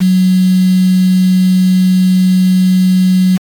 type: tone with quantisation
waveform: sine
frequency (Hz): 185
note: F#3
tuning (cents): 0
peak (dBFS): -6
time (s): 0-3.38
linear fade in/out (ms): 20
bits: 4
effects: AAC 64 kbps